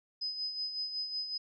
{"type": "tone with tremolo", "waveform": "sine", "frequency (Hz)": 5030, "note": "D#8", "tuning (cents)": 18, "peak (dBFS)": -32, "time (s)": [0.21, 1.38], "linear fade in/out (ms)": 10, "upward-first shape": "sine", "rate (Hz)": 5.4, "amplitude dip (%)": 55, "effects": []}